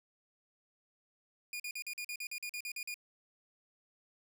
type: tone bursts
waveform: sawtooth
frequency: 2435 Hz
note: D#7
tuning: 38 cents flat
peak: -35 dBFS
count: 13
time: 1.53-2.942 s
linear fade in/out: 2 ms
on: 68 ms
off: 44 ms
effects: none